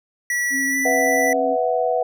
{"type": "tone with pitch glide", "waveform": "square", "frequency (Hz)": [1943, 1974.7], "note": ["B6", "B6"], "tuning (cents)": [-29, -1], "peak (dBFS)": -20, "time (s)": [0.3, 1.33], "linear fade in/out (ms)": 2, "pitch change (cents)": 28, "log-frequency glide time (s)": [0.7, 0.76]}
{"type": "tone with vibrato", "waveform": "sine", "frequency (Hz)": 269.8, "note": "C#4", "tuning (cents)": -47, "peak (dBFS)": -25, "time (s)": [0.5, 1.57], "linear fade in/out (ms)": 50, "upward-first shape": "sine", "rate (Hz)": 12, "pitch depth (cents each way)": 15}
{"type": "chord", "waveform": "sine", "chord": "B suspended fourth", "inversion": "none", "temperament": "equal", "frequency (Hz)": [493.9, 659.3, 740], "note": ["B4", "E5", "F#5"], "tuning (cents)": [0, 0, 0], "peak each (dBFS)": [-21, -22, -22], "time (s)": [0.85, 2.03], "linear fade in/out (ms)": 5}
{"effects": []}